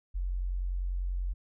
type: tone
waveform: sine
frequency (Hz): 45.19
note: F#1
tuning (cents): -40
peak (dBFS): -29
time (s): 0.14-1.34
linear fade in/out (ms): 20
effects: none